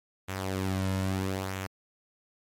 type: tone with flanger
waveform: sawtooth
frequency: 95.1 Hz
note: F#2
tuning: 48 cents sharp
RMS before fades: -31 dBFS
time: 0.28-1.67 s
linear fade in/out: 10 ms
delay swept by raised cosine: 0.2 to 2.6 ms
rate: 0.77 Hz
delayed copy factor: -0.55
effects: MP3 64 kbps